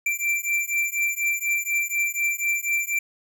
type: beating tone pair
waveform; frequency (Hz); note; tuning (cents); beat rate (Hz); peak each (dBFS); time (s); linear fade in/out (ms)
square; 2349 / 2353.1; D7 / D7; 0 / +3; 4.1; -26; 0.06-2.99; 5
effects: none